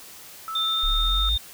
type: tone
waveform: sine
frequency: 1311 Hz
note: E6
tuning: 10 cents flat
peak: -29 dBFS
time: 0.48-1.29 s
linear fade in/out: 0 ms
type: tone with pitch glide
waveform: sine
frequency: 3597 to 3645 Hz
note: A7 to A#7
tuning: +37 to -40 cents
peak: -22 dBFS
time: 0.55-1.38 s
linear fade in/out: 5 ms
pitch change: +23 cents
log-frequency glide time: 0.69-0.87 s
type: exponential sweep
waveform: sine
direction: up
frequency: 32.35 to 59 Hz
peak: -22 dBFS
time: 0.83-1.37 s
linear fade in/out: 10 ms
effects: white hiss -44 dBFS RMS until 1.53 s